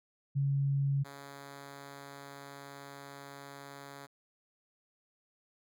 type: tone pair in turn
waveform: sine / 5% pulse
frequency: 139.1 / 140.07 Hz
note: C#3 / C#3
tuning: +6 / +18 cents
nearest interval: unison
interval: 12 cents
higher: second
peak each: -27 / -35 dBFS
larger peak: first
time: 0.35-1.04 / 1.04-4.07 s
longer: second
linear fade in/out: 20 ms
effects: none